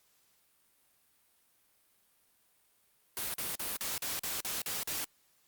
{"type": "noise bursts", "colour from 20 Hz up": "white", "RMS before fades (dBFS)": -36, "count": 9, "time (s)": [3.17, 5.044], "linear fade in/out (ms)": 0, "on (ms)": 170, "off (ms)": 43, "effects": ["white hiss -70 dBFS RMS until 5.47 s", "Opus 48 kbps"]}